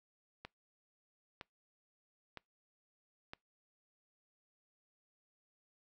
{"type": "click train", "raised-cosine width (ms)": 0.3, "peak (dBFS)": -29, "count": 4, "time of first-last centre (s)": [0.45, 3.335], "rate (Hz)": 1.04, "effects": ["noise-tail reverb RT60 0.2 s tail -26 dB re dry"]}